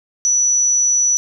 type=tone; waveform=sine; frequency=5920 Hz; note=F#8; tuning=in tune; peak=-12 dBFS; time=0.25-1.17 s; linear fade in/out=0 ms; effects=none